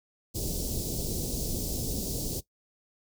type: band-stop noise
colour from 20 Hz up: pink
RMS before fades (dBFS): -32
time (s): 0.34-2.41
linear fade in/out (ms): 20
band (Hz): 510 to 4700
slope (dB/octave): 24
effects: noise-tail reverb RT60 0.1 s tail -17 dB re dry